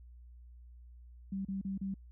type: tone bursts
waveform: sine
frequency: 193.9 Hz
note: G3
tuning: 19 cents flat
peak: -34 dBFS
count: 4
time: 1.32-1.942 s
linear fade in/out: 5 ms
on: 130 ms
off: 34 ms
effects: added 60 Hz sine -51 dBFS peak until 2.11 s